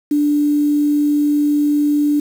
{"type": "tone with quantisation", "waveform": "sine", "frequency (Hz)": 293.7, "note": "D4", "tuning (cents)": 0, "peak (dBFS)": -12, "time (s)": [0.11, 2.2], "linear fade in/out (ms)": 5, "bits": 6, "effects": []}